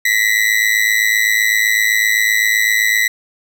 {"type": "ring-modulated tone", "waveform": "40% pulse", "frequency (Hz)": 1974, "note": "B6", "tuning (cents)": -1, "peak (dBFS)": -8, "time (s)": [0.05, 3.08], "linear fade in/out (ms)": 5, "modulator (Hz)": 53.9, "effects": []}